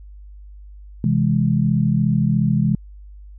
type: chord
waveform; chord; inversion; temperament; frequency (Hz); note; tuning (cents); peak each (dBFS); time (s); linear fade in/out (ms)
sine; C augmented; none; equal; 130.81 / 164.81 / 207.7; C3 / E3 / G#3; 0 / 0 / 0; -19; 1.04-2.75; 2
effects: added 50 Hz sine -37 dBFS peak until 3.38 s